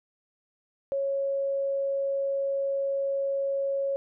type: tone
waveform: sine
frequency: 551 Hz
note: C#5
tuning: 11 cents flat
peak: -25 dBFS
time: 0.92-3.96 s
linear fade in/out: 0 ms
effects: none